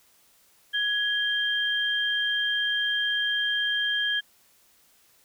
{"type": "tone pair together", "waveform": "sine", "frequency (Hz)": [1670, 3179], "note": ["G#6", "G7"], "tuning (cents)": [9, 24], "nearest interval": "major seventh", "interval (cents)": 1115, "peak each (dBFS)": -26, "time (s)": [0.73, 4.21], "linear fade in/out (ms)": 20, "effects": ["white hiss -61 dBFS RMS until 5.24 s"]}